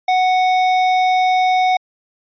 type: tone with hard clipping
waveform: triangle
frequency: 740 Hz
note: F#5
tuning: in tune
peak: -14 dBFS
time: 0.08-1.77 s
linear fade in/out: 5 ms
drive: 16 dB
effects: resampled to 11025 Hz